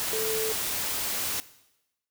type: tone in noise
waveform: sine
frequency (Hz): 440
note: A4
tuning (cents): 0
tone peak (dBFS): -28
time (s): 0.13-0.52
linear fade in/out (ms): 0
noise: white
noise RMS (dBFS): -30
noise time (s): 0-1.4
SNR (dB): -1
effects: noise-tail reverb RT60 0.9 s tail -17 dB re dry